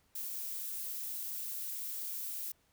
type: noise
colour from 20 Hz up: violet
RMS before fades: -40 dBFS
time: 0.15-2.52 s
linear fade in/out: 5 ms
effects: pink hiss -72 dBFS RMS until 2.72 s